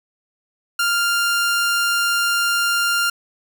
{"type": "tone", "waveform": "sawtooth", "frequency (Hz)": 1396.9, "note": "F6", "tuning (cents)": 0, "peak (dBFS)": -13, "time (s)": [0.79, 3.1], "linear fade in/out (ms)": 5, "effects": ["8-bit"]}